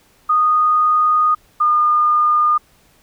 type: tone pair in turn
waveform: sine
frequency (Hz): 1235 / 1215.2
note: D#6 / D#6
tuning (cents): -13 / -41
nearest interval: unison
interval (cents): 28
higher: first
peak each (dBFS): -11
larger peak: neither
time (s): 0.29-1.35 / 1.6-2.58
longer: first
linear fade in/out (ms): 10
effects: pink hiss -54 dBFS RMS until 3.02 s